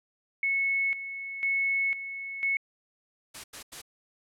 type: tone with tremolo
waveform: sine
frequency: 2199 Hz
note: C#7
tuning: 14 cents flat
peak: -24 dBFS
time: 0.43-2.57 s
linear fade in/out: 2 ms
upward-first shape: square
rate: 1 Hz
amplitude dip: 70%
type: noise bursts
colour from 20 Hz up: white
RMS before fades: -41 dBFS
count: 3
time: 3.34-3.818 s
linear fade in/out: 10 ms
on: 100 ms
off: 89 ms
effects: low-pass 10000 Hz 12 dB/octave